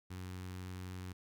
sawtooth tone with notch filter, 91.9 Hz, F#2, 11 cents flat, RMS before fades -45 dBFS, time 0.1-1.13 s, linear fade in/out 10 ms, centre 600 Hz, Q 1.3, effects none

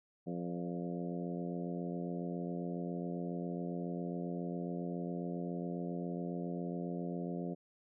harmonic tone with a mistuned harmonic, 87.31 Hz, F2, in tune, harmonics 2 / 3 / 4 / 5 / 6 / 7 / 8, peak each -39 / -43 / -45 / -47 / -49 / -50 / -51 dBFS, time 0.26-7.55 s, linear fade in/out 20 ms, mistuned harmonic 7, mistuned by -31 cents, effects none

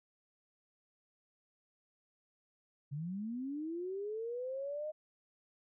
sine linear sweep, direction up, 135.2 to 622.3 Hz, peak -37 dBFS, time 2.91-4.92 s, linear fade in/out 20 ms, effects none

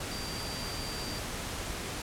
sine tone in noise, 4699 Hz, D8, in tune, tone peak -41 dBFS, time 0.11-1.19 s, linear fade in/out 5 ms, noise pink, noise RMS -37 dBFS, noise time 0-2.02 s, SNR -7 dB, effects low-pass 11000 Hz 12 dB/octave

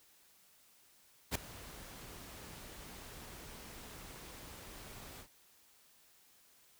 pink noise with ADSR envelope, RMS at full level -32 dBFS, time 1.31-5.28 s, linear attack 43 ms, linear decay 4 ms, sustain -19 dB, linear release 83 ms, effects white hiss -66 dBFS RMS until 6.79 s

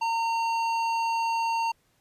sine tone with hard clipping, 915 Hz, A#5, 32 cents flat, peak -26 dBFS, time 0.01-1.72 s, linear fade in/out 10 ms, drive 11 dB, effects pink hiss -68 dBFS RMS until 2 s + resampled to 32000 Hz

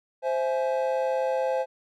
triangle chord, C augmented, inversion none, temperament equal with one note detuned, 523.3 / 659.3 / 841.2 Hz, C5 / E5 / G#5, 0 / 0 / +22 cents, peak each -23 / -29 / -29 dBFS, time 0.22-1.66 s, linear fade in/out 50 ms, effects none

